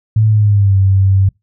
sine tone with pitch glide, 109 to 96.55 Hz, A2 to G2, -16 to -26 cents, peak -7 dBFS, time 0.16-1.29 s, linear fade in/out 5 ms, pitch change -210 cents, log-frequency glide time 0.27-0.77 s, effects noise-tail reverb RT60 0.2 s tail -26 dB re dry

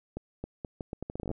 accelerating click train, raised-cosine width 2 ms, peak -22 dBFS, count 15, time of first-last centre 0.17-1.314 s, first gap 270 ms, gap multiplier 0.77, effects none

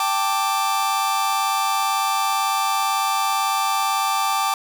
45% pulse chord, G suspended second, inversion none, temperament just, 784 / 882 / 1176 Hz, G5 / A5 / D6, 0 / +4 / +2 cents, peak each -24 / -25 / -22 dBFS, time 0-4.54 s, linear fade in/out 2 ms, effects none

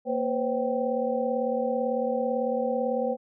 sine tone cluster, 233.8 / 503 / 541 / 778 Hz, A#3 / B4 / C#5 / G5, +5 / +32 / -42 / -13 cents, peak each -31 / -27 / -30 / -33 dBFS, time 0.05-3.17 s, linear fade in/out 50 ms, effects none

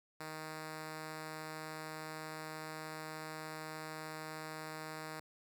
5% pulse tone, 156.6 Hz, D#3, 11 cents sharp, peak -32 dBFS, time 0.2-5.2 s, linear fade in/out 5 ms, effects none

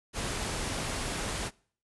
pink low-pass noise, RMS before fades -34 dBFS, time 0.13-1.51 s, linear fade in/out 50 ms, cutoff 11000 Hz, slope 96 dB/octave, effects noise-tail reverb RT60 0.5 s tail -24 dB re dry

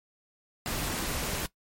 pink noise, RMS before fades -32 dBFS, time 0.66-1.46 s, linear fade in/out 0 ms, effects noise-tail reverb RT60 0.1 s tail -18 dB re dry + MP3 64 kbps

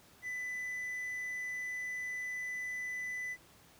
triangle tone, 1997 Hz, B6, 19 cents sharp, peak -35 dBFS, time 0.22-3.37 s, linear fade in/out 50 ms, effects pink hiss -61 dBFS RMS until 3.79 s + high-pass 60 Hz 12 dB/octave

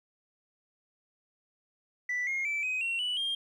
sine tone with pitch steps, 1975.5 / 2142 / 2322 / 2518 / 2730 / 2960 / 3209 Hz, B6 / C7 / D7 / D#7 / F7 / F#7 / G7, 0 / +40 / -20 / +20 / -40 / 0 / +40 cents, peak -27 dBFS, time 2.09-3.35 s, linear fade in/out 5 ms, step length 180 ms, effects tanh soft clip ceiling -27 dBFS + 11-bit

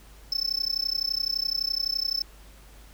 triangle tone with amplitude modulation, 5274 Hz, E8, in tune, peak -20 dBFS, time 0.32-2.22 s, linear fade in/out 2 ms, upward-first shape sine, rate 31.8 Hz, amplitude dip 100%, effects added 50 Hz sine -48 dBFS peak until 2.93 s + pink hiss -54 dBFS RMS until 2.93 s

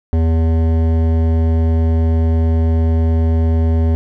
sine tone with hard clipping, 81.4 Hz, E2, 21 cents flat, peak -13 dBFS, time 0.13-3.95 s, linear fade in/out 0 ms, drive 14 dB, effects none

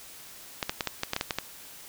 clicks, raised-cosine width 0.2 ms, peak -10 dBFS, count 10, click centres 0.628 / 0.695 / 0.808 / 0.873 / 1.034 / 1.134 / 1.164 / 1.211 / 1.308 / 1.386 s, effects white hiss -47 dBFS RMS until 1.88 s

